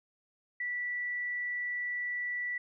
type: tone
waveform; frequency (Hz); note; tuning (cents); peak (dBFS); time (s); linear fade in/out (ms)
sine; 1960; B6; -14; -32; 0.6-2.58; 5
effects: none